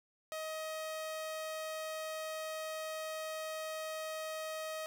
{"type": "tone", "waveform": "sawtooth", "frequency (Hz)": 630, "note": "D#5", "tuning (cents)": 21, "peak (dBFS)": -35, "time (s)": [0.32, 4.86], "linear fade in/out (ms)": 0, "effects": []}